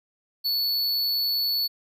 square tone, 4435 Hz, C#8, in tune, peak -23 dBFS, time 0.44-1.68 s, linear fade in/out 20 ms, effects none

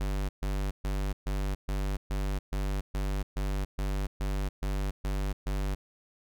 square tone bursts, 49 Hz, G1, in tune, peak -29 dBFS, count 14, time 0-5.75 s, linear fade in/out 10 ms, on 290 ms, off 130 ms, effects none

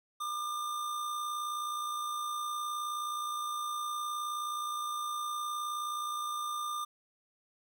square tone with amplitude modulation, 1200 Hz, D6, 37 cents sharp, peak -33 dBFS, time 0.2-6.85 s, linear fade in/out 10 ms, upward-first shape sine, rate 59.3 Hz, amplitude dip 35%, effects none

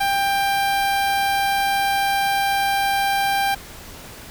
sawtooth tone with notch filter, 792 Hz, G5, 18 cents sharp, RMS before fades -20 dBFS, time 0-3.55 s, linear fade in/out 10 ms, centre 7100 Hz, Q 1.9, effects pink hiss -39 dBFS RMS until 4.3 s

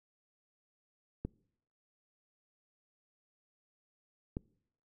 clicks, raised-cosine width 3 ms, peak -23 dBFS, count 2, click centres 1.25 / 4.369 s, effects noise-tail reverb RT60 0.7 s tail -25 dB re dry

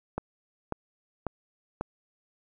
click train, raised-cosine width 1 ms, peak -16 dBFS, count 4, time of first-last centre 0.18-1.81 s, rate 1.84 Hz, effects none

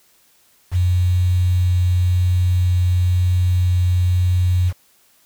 sine tone with quantisation, 90.1 Hz, F#2, 45 cents flat, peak -13 dBFS, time 0.71-4.73 s, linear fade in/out 50 ms, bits 6, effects white hiss -56 dBFS RMS until 5.25 s

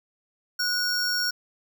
square tone pair together, 1462 / 5531 Hz, F#6 / F8, -21 / -18 cents, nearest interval octave + major seventh, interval 2303 cents, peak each -28 / -26 dBFS, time 0.59-1.31 s, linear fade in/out 10 ms, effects none

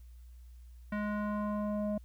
square tone with low-pass filter sweep, 208.7 Hz, G#3, 9 cents sharp, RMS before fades -34 dBFS, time 0.92-1.98 s, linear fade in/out 5 ms, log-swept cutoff 1800 to 620 Hz, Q 2.2, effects added 60 Hz sine -49 dBFS peak until 2.04 s + white hiss -72 dBFS RMS until 2.04 s

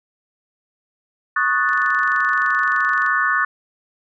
sine chord, D# half-diminished seventh, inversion third, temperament equal, 1108.7 / 1244.5 / 1480 / 1760 Hz, C#6 / D#6 / F#6 / A6, 0 / 0 / 0 / 0 cents, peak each -22 / -23 / -20 / -20 dBFS, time 1.36-3.45 s, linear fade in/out 5 ms
click train, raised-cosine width 0.2 ms, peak -22 dBFS, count 33, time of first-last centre 1.69-3.063 s, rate 23.3 Hz
effects none

